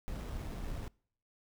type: noise with sample-and-hold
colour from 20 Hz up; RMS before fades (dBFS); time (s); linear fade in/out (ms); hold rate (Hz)
brown; -40; 0.08-0.88; 0; 4410
effects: noise-tail reverb RT60 0.6 s tail -26 dB re dry

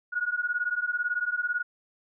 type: beating tone pair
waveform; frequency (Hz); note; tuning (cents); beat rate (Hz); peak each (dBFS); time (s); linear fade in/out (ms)
sine; 1443 / 1461; F#6 / F#6; -44 / -22; 18; -29 / -29; 0.12-1.63; 20
effects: none

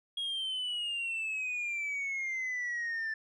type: exponential sweep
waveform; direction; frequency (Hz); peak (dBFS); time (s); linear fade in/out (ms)
sine; down; 3300 to 1760; -30; 0.17-3.14; 5
effects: tanh soft clip ceiling -31 dBFS

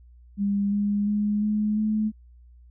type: tone with pitch steps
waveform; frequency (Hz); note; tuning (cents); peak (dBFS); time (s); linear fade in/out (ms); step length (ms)
sine; 201.1 / 204.5 / 208 / 211.5 / 215; G3 / G#3 / G#3 / G#3 / A3; +44 / -26 / +3 / +32 / -40; -21; 0.37-2.12; 50; 350
effects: added 60 Hz sine -48 dBFS peak until 2.7 s

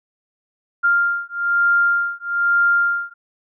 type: beating tone pair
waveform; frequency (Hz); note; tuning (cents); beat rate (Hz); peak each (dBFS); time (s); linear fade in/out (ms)
sine; 1396.9 / 1398; F6 / F6; 0 / +1; 1.1; -18; 0.83-3.14; 20
effects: none

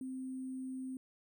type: tone with sample-and-hold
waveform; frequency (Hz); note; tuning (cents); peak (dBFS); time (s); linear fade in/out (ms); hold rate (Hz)
sine; 260; C4; -11; -39; 0.01-0.97; 2; 8820
effects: none

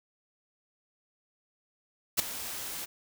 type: noise with ADSR envelope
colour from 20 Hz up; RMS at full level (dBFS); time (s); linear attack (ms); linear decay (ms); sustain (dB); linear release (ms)
white; -22; 2.17-2.86; 24; 9; -16; 19
effects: none

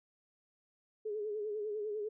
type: tone with vibrato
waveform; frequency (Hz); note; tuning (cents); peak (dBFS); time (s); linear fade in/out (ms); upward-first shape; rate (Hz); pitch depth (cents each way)
sine; 422.3; G#4; +29; -35; 1.05-2.09; 10; sine; 10; 59
effects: none

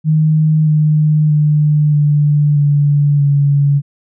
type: tone with pitch steps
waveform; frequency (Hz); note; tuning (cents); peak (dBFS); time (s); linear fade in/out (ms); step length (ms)
sine; 155.56 / 152.8 / 150.09 / 147.42 / 144.81 / 142.24; D#3 / D#3 / D3 / D3 / D3 / C#3; 0 / -31 / +38 / +7 / -24 / +45; -8; 0.04-3.82; 50; 630
effects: none

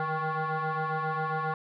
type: tone with frequency modulation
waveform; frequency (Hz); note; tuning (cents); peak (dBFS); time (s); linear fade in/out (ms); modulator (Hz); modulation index
sine; 153.8; D#3; -20; -26; 0-1.54; 2; 315; 4.2
effects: tanh soft clip ceiling -25 dBFS

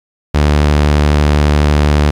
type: tone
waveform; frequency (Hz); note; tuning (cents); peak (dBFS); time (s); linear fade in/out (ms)
sawtooth; 74; D2; +14; -4; 0.34-2.11; 10
effects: low-pass 6000 Hz 12 dB/octave + 7-bit

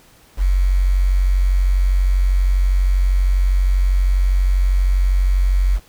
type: tone with quantisation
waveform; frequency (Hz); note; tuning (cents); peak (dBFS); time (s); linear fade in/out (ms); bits
sine; 46.25; F#1; 0; -12; 0.37-5.8; 50; 6
effects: pink hiss -50 dBFS RMS until 5.88 s

